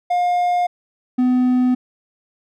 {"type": "tone pair in turn", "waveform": "triangle", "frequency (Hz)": [711, 251.4], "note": ["F5", "B3"], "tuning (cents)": [31, 31], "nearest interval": "octave + tritone", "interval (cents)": 1800, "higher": "first", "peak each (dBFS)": [-13, -11], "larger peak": "second", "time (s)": [[0.1, 0.67], [1.18, 1.75]], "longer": "neither", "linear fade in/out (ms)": 10, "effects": []}